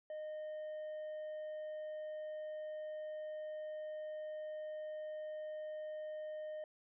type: tone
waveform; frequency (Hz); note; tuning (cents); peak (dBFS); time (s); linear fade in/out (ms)
triangle; 615; D#5; -20; -40; 0.1-6.64; 2
effects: resampled to 8000 Hz